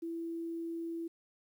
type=tone; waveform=sine; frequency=332.9 Hz; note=E4; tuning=17 cents sharp; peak=-36 dBFS; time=0.02-1.08 s; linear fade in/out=10 ms; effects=11-bit